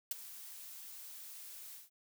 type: noise with ADSR envelope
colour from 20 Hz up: blue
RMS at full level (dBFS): -33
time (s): 0.11-1.9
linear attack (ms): 4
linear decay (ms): 16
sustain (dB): -17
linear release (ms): 160
effects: none